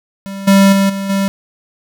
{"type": "tone with level steps", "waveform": "square", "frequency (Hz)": 196, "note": "G3", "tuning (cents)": 0, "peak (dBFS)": [-24, -6, -10, -19, -13], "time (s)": [0.26, 1.28], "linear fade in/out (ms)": 0, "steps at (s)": [0.47, 0.72, 0.89, 1.09], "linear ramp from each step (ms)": 10, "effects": []}